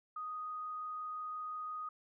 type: tone with frequency modulation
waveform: sine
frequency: 1244.5 Hz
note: D#6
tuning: in tune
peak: -39 dBFS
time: 0.16-1.89 s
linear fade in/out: 5 ms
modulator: 25.7 Hz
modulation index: 0.21
effects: none